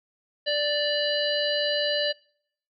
harmonic tone with a mistuned harmonic, 587.3 Hz, D5, in tune, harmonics 1 / 3 / 5 / 7 / 8, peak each -26 / -31 / -29 / -30 / -34 dBFS, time 0.46-2.13 s, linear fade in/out 20 ms, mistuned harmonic 7, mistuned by -27 cents, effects noise-tail reverb RT60 0.7 s tail -26 dB re dry

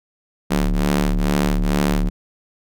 sawtooth ring-modulated tone, 73.42 Hz, D2, in tune, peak -9 dBFS, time 0.5-2.1 s, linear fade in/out 20 ms, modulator 109 Hz, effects none

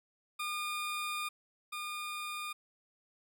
20% pulse tone pair in turn, 1214 / 1214 Hz, D#6 / D#6, -43 / -43 cents, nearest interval unison, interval 0 cents, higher neither, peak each -30 / -33 dBFS, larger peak first, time 0.39-1.29 / 1.72-2.53 s, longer first, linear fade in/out 10 ms, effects none

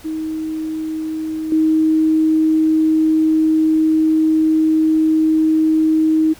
sine tone with level steps, 315.4 Hz, D#4, 24 cents sharp, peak -20 / -11 dBFS, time 0.04-6.34 s, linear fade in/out 20 ms, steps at 1.52 s, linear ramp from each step 2 ms, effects pink hiss -43 dBFS RMS until 6.39 s

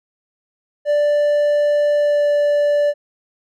triangle tone with pitch glide, 587.3 to 583.9 Hz, D5 to D5, 0 to -10 cents, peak -11 dBFS, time 0.85-2.94 s, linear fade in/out 50 ms, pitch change -10 cents, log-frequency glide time 1.97-2.28 s, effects none

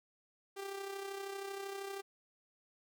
sawtooth tone with amplitude modulation, 393.7 Hz, G4, 8 cents sharp, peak -35 dBFS, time 0.56-2.02 s, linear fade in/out 20 ms, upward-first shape sine, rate 32.8 Hz, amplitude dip 50%, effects none

